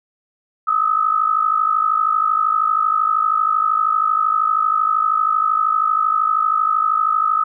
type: tone pair together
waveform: sine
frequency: 1244.5 / 1297.3 Hz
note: D#6 / E6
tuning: 0 / -28 cents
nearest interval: minor second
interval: 72 cents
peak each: -17 dBFS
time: 0.67-7.44 s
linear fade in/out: 10 ms
effects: none